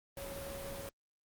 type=tone in noise; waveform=sine; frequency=554.4 Hz; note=C#5; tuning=in tune; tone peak=-44 dBFS; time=0.17-0.89 s; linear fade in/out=2 ms; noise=pink; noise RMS=-45 dBFS; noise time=0.17-0.89 s; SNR=-2 dB; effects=Opus 32 kbps